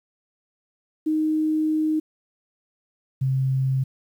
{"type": "tone pair in turn", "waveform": "sine", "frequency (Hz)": [311.1, 132.63], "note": ["D#4", "C3"], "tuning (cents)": [0, 24], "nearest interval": "octave + minor third", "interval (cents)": 1476, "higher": "first", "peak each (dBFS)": -19, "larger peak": "neither", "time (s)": [[1.06, 2], [3.21, 3.84]], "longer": "first", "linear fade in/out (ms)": 10, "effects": ["9-bit"]}